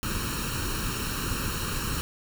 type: noise with comb filter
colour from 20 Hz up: pink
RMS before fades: -30 dBFS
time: 0.03-2.01 s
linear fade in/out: 0 ms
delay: 0.72 ms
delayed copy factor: +0.8
effects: none